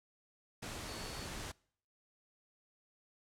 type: tone in noise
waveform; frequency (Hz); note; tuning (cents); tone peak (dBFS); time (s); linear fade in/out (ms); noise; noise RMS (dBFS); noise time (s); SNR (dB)
sine; 4435; C#8; 0; -51; 0.88-1.26; 10; pink; -44; 0.62-1.52; -10
effects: noise-tail reverb RT60 0.6 s tail -25 dB re dry + low-pass 10000 Hz 12 dB/octave